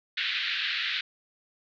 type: band-pass noise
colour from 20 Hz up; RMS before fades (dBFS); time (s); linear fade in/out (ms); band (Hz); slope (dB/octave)
white; -30; 0.17-1.01; 5; 1500 to 4000; 48
effects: none